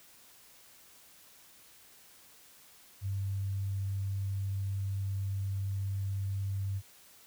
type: tone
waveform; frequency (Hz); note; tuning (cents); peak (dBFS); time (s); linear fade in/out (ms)
sine; 98; G2; 0; -31; 3.01-6.82; 50
effects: white hiss -58 dBFS RMS until 7.26 s